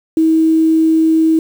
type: tone with quantisation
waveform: sine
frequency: 320.8 Hz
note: E4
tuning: 47 cents flat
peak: -8 dBFS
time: 0.17-1.39 s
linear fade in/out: 2 ms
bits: 6
effects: none